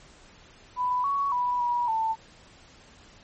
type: tone with pitch steps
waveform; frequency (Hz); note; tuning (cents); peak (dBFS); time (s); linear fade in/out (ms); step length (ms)
sine; 994 / 1118 / 983 / 965 / 890; B5 / C#6 / B5 / B5 / A5; +11 / +14 / -8 / -40 / +20; -23; 0.76-2.16; 50; 280
effects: pink hiss -53 dBFS RMS until 3.23 s + MP3 32 kbps